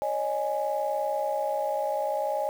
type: chord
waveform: sine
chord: C# suspended second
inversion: none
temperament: equal with one note detuned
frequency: 554.4 / 614.8 / 830.6 Hz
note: C#5 / D#5 / G#5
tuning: 0 / -21 / 0 cents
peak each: -30 / -29 / -29 dBFS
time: 0.02-2.49 s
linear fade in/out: 0 ms
effects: tanh soft clip ceiling -17 dBFS + 8-bit